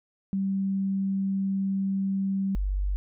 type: tone pair in turn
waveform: sine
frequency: 194.2 / 48.41 Hz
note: G3 / G1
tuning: -16 / -21 cents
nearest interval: 2 octaves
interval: 2405 cents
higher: first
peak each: -24 dBFS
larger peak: neither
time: 0.33-2.55 / 2.55-2.96 s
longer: first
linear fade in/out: 0 ms
effects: none

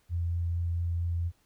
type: tone with vibrato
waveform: sine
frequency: 85.5 Hz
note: F2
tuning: 36 cents flat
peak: -27 dBFS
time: 0.09-1.32 s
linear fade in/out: 50 ms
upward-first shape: triangle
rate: 4.4 Hz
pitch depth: 11 cents each way
effects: pink hiss -69 dBFS RMS until 1.45 s

